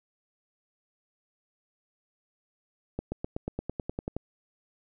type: accelerating click train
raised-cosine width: 2 ms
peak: -18 dBFS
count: 12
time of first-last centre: 2.99-4.166 s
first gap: 130 ms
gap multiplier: 0.96
effects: none